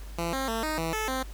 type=tone with pitch steps; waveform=10% pulse; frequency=169.2 / 266.9 / 225.7 / 310.3 / 163.7 / 434.7 / 261.3 Hz; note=E3 / C4 / A3 / D#4 / E3 / A4 / C4; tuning=+45 / +35 / +44 / -5 / -12 / -21 / -2 cents; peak=-20 dBFS; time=0.18-1.23 s; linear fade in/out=5 ms; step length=150 ms; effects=added 50 Hz sine -38 dBFS peak until 1.33 s + pink hiss -51 dBFS RMS until 1.33 s